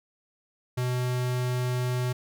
square tone, 125.1 Hz, B2, 23 cents sharp, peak -26 dBFS, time 0.77-2.13 s, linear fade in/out 10 ms, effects none

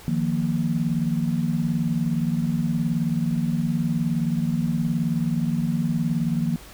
sine chord, Eb suspended second, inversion none, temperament equal, 155.56 / 174.61 / 233.1 Hz, Eb3 / F3 / Bb3, 0 / 0 / 0 cents, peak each -25 dBFS, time 0.08-6.56 s, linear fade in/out 0 ms, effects added 50 Hz sine -49 dBFS peak until 6.73 s + pink hiss -45 dBFS RMS until 6.73 s

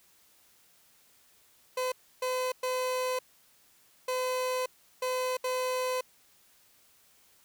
30% pulse tone bursts at uneven times, 509 Hz, C5, 48 cents flat, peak -26 dBFS, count 6, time 1.77-1.92 / 2.22-2.52 / 2.63-3.19 / 4.08-4.66 / 5.02-5.37 / 5.44-6.01 s, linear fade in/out 5 ms, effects white hiss -63 dBFS RMS until 7.44 s

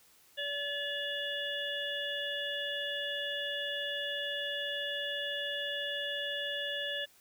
harmonic tone, 574 Hz, D5, 40 cents flat, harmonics 1 / 3 / 5 / 6, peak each -40 / -38 / -39 / -39 dBFS, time 0.37-7.06 s, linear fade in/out 20 ms, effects white hiss -63 dBFS RMS until 7.2 s

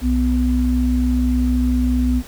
sine tone pair together, 62.19 / 250 Hz, B1 / B3, +13 / +21 cents, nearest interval 2 octaves, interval 2408 cents, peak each -17 dBFS, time 0.01-2.23 s, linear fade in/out 50 ms, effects pink hiss -40 dBFS RMS until 2.27 s

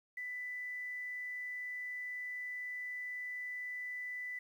sine tone, 1989 Hz, B6, 12 cents sharp, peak -39 dBFS, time 0.17-4.39 s, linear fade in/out 5 ms, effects 11-bit

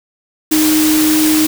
sine tone in noise, 310 Hz, D#4, 6 cents flat, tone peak -10 dBFS, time 0.51-1.47 s, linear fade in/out 10 ms, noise white, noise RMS -17 dBFS, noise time 0.51-1.47 s, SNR +4 dB, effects none

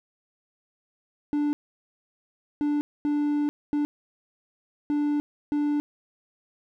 triangle tone bursts at uneven times, 293.7 Hz, D4, in tune, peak -20 dBFS, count 6, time 1.33-1.53 / 2.61-2.81 / 3.05-3.49 / 3.73-3.85 / 4.9-5.2 / 5.52-5.8 s, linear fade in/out 0 ms, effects none

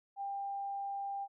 sine tone, 795 Hz, G5, 24 cents sharp, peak -36 dBFS, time 0.16-1.28 s, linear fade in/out 50 ms, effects none

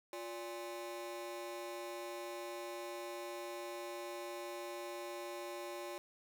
30% pulse ring-modulated tone, 466.2 Hz, A#4, in tune, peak -37 dBFS, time 0.13-5.98 s, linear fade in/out 0 ms, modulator 113 Hz, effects none

